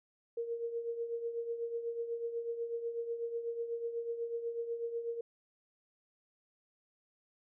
sine tone with tremolo, 466.2 Hz, A#4, in tune, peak -32 dBFS, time 0.37-5.21 s, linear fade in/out 5 ms, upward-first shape triangle, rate 8.1 Hz, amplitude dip 70%, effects none

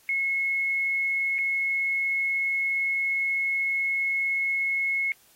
sine tone with dropouts, 2178 Hz, C#7, 31 cents flat, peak -23 dBFS, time 0.09-5.12 s, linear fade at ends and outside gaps 1 ms, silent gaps 1.383-1.387 s, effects white hiss -59 dBFS RMS until 5.35 s + AAC 48 kbps

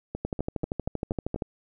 two click trains, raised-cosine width 2 ms, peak -15 / -18 dBFS, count 16 / 6, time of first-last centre 0.25-1.422 / 0.15-1.361 s, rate 12.8 / 4.13 Hz, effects none

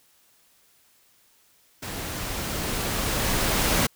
pink noise with level ramp, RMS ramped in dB -34 to -21 dBFS, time 1.82-3.87 s, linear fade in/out 10 ms, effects white hiss -61 dBFS RMS until 3.95 s

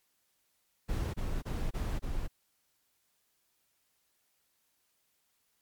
brown noise bursts, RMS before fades -33 dBFS, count 5, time 0.88-2.28 s, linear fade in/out 20 ms, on 260 ms, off 25 ms, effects white hiss -75 dBFS RMS until 5.61 s + MP3 96 kbps

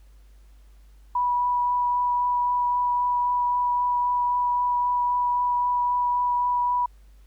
sine tone with vibrato, 979 Hz, B5, 15 cents flat, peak -20 dBFS, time 1.15-6.86 s, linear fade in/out 5 ms, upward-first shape triangle, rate 3.8 Hz, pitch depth 10 cents each way, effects added 50 Hz sine -48 dBFS peak until 7.26 s + pink hiss -65 dBFS RMS until 7.26 s

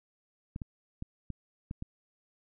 clicks, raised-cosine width 5 ms, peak -25 dBFS, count 6, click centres 0.561 / 0.618 / 1.024 / 1.303 / 1.711 / 1.824 s, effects none

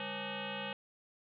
sine tone with frequency modulation, 1174.7 Hz, D6, in tune, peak -37 dBFS, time 0-0.73 s, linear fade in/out 2 ms, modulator 344 Hz, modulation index 6, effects none

